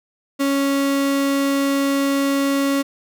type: tone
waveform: 35% pulse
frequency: 277.2 Hz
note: C#4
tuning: in tune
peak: -15 dBFS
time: 0.39-2.83 s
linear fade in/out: 20 ms
effects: none